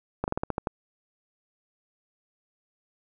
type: slowing click train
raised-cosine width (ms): 1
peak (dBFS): -13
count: 8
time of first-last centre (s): 0.24-0.672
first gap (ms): 39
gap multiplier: 1.15
effects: none